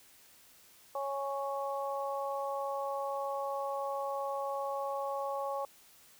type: harmonic tone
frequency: 276.9 Hz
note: C#4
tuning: 2 cents flat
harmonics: 2 / 3 / 4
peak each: -36 / -38 / -39 dBFS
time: 0.95-5.65 s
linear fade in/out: 2 ms
effects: white hiss -60 dBFS RMS until 6.19 s